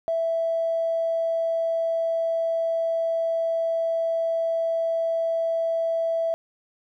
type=tone with tanh clipping; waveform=triangle; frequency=660 Hz; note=E5; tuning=2 cents sharp; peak=-21 dBFS; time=0.08-6.34 s; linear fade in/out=0 ms; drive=2 dB; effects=none